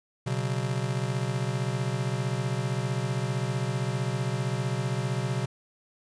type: chord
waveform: square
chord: B suspended second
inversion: none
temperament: just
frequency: 123.47 / 138.9 / 185.21 Hz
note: B2 / C#3 / F#3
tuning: 0 / +4 / +2 cents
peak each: -30 / -32 / -36 dBFS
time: 0.26-5.46 s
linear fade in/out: 10 ms
effects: resampled to 22050 Hz + 10-bit